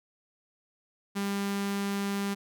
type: tone with notch filter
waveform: sawtooth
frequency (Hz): 199.5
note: G3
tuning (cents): +31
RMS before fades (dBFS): -31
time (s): 1.15-2.35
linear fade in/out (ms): 20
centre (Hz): 560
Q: 2
effects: none